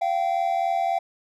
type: tone pair together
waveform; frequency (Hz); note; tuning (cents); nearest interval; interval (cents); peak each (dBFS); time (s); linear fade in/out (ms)
triangle; 689 / 772.6; F5 / G5; -24 / -25; major second; 199; -22; 0.01-0.99; 10
effects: none